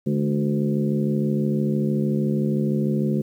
harmonic tone with a mistuned harmonic, 73.3 Hz, D2, 3 cents flat, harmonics 2 / 3 / 4 / 5 / 6 / 7, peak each -24 / -22 / -32 / -28 / -37 / -34 dBFS, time 0.06-3.22 s, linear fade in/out 10 ms, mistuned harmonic 3, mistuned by -57 cents, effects 9-bit

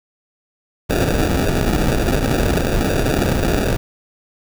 pink noise with sample-and-hold, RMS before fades -17 dBFS, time 0.89-3.77 s, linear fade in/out 10 ms, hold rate 1050 Hz, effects none

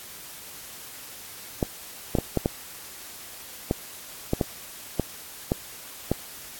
clicks, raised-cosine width 2 ms, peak -8 dBFS, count 11, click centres 1.628 / 2.152 / 2.186 / 2.373 / 2.459 / 3.711 / 4.334 / 4.412 / 4.997 / 5.519 / 6.116 s, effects white hiss -42 dBFS RMS until 6.59 s + AAC 64 kbps

